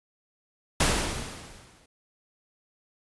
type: noise with exponential decay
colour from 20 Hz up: pink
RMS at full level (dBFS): -20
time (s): 0.8-1.86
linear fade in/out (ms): 5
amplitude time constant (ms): 230
effects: resampled to 24000 Hz

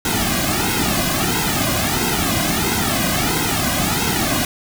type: noise with flanger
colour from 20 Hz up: pink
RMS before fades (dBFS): -19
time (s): 0.05-4.45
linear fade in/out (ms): 2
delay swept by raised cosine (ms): 1.7 to 2.25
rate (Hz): 1.5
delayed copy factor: -0.9
effects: none

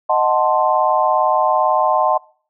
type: chord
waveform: sine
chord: D# diminished seventh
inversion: none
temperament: equal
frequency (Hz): 622.3 / 740 / 880 / 1046.5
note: D#5 / F#5 / A5 / C6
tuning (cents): 0 / 0 / 0 / 0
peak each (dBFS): -18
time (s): 0.09-2.18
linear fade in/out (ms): 10
effects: noise-tail reverb RT60 0.5 s tail -25 dB re dry

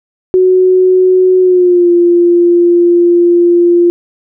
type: tone with pitch glide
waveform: sine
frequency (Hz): 370 to 347.2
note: F#4 to F4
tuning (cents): 0 to -10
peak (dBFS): -4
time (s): 0.34-3.9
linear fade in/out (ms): 0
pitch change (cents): -110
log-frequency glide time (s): 1.4-1.9
effects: none

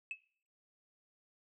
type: tone with exponential decay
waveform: sine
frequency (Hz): 2600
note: E7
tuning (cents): -24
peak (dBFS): -32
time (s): 0.11-0.19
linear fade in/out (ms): 1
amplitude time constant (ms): 16
effects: noise-tail reverb RT60 0.5 s tail -19 dB re dry + tanh soft clip ceiling -33 dBFS

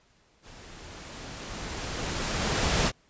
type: noise with level ramp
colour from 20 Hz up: pink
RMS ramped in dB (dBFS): -49 to -23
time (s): 0.42-2.92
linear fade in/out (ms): 50
effects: pink hiss -64 dBFS RMS until 3.09 s + resampled to 16000 Hz

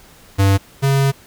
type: tone pair in turn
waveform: square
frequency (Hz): 98 / 137.2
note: G2 / C#3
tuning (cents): 0 / -17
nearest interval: tritone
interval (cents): 583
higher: second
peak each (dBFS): -11 / -13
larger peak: first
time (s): 0.38-0.58 / 0.82-1.12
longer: second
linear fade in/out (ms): 20
effects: pink hiss -46 dBFS RMS until 1.26 s

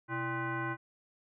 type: tone with frequency modulation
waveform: sine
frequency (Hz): 587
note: D5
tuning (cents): -1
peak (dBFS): -32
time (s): 0.08-0.77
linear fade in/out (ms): 50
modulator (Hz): 460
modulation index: 2.7
effects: none

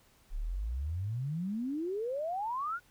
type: exponential sweep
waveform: sine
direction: up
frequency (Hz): 31.71 to 1485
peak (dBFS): -32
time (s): 0.3-2.8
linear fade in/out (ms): 50
effects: pink hiss -65 dBFS RMS until 2.9 s

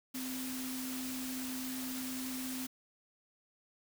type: tone in noise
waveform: sine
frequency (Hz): 257.8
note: C4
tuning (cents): -26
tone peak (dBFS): -39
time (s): 0.14-2.67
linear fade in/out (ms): 10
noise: white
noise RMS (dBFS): -43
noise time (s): 0.14-2.67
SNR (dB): +1
effects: none

